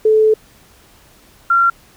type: tone pair in turn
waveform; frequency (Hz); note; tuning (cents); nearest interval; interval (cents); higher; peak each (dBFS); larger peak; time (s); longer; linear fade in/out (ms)
sine; 434.6 / 1373.8; A4 / F6; -21 / -29; octave + minor sixth; 1992; second; -8 / -9; first; 0.05-0.34 / 1.5-1.7; first; 5
effects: pink hiss -48 dBFS RMS until 1.96 s